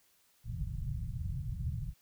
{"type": "low-pass noise", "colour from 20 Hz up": "white", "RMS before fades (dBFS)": -37, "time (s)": [0.44, 1.94], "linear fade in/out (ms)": 50, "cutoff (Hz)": 150, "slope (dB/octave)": 48, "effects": ["white hiss -69 dBFS RMS until 2.01 s"]}